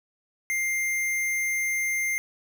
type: tone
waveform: square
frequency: 2100 Hz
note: C7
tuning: 6 cents sharp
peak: -25 dBFS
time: 0.5-2.18 s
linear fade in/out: 0 ms
effects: none